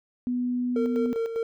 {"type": "tone", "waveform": "sine", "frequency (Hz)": 246.9, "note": "B3", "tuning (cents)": 0, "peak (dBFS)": -24, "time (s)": [0.27, 1.13], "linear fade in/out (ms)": 0}
{"type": "tone with tremolo", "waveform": "triangle", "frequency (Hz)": 456.5, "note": "A#4", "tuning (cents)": -36, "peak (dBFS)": -22, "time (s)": [0.76, 1.43], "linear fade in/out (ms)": 2, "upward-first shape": "square", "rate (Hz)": 5, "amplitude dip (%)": 55}
{"effects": []}